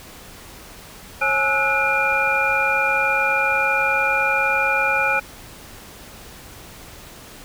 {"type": "tone cluster", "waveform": "sine", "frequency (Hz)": [543, 843, 1311, 1462, 2404], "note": ["C#5", "G#5", "E6", "F#6", "D7"], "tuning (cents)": [-36, 26, -10, -21, 40], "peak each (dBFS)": [-26, -24, -26, -22, -20], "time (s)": [1.21, 5.2], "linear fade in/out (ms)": 10, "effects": ["pink hiss -41 dBFS RMS until 7.44 s"]}